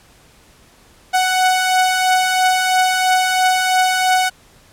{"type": "beating tone pair", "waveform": "sawtooth", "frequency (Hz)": [740, 743], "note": ["F#5", "F#5"], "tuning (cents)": [0, 7], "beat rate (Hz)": 3, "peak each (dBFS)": [-17, -10], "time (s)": [1.13, 4.3], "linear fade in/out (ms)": 20, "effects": ["pink hiss -49 dBFS RMS until 4.72 s", "low-pass 12000 Hz 12 dB/octave"]}